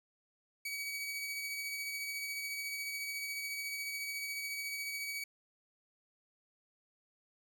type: tone with tremolo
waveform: sawtooth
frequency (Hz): 2268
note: C#7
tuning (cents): +39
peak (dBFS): -33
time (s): 0.65-5.24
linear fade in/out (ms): 5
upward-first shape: triangle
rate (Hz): 14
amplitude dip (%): 35
effects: none